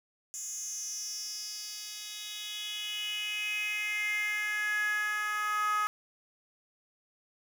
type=tone with high-pass filter sweep; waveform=10% pulse; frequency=420.8 Hz; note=G#4; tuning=23 cents sharp; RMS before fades=-34 dBFS; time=0.34-5.87 s; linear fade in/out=0 ms; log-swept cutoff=7100 to 1200 Hz; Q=6.3; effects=none